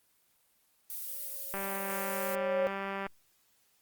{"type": "noise", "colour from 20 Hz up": "violet", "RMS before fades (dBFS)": -39, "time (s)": [0.9, 2.35], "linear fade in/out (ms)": 0}
{"type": "tone with exponential growth", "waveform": "sine", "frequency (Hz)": 549, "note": "C#5", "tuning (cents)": -17, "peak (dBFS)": -25, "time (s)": [1.06, 2.67], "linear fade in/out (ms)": 0, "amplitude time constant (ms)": 350}
{"type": "click train", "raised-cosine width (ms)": 0.5, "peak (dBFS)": -22, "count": 300, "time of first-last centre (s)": [1.54, 3.066], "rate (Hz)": 196}
{"effects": ["white hiss -70 dBFS RMS until 3.81 s", "Opus 24 kbps"]}